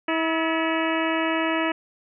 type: harmonic tone with a mistuned harmonic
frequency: 323.4 Hz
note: E4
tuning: 33 cents flat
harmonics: 1 / 2 / 3 / 4 / 5 / 6 / 7 / 8 / 9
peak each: -25 / -28 / -30 / -31 / -32 / -33 / -33 / -34 / -35 dBFS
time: 0.08-1.72 s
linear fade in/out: 5 ms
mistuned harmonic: 5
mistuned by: +83 cents
effects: none